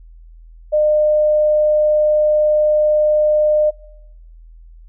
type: tone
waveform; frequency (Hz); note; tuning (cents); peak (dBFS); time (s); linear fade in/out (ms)
sine; 606; D#5; -46; -11; 0.72-3.71; 20
effects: noise-tail reverb RT60 0.8 s tail -23 dB re dry + added 41 Hz sine -38 dBFS peak until 4.88 s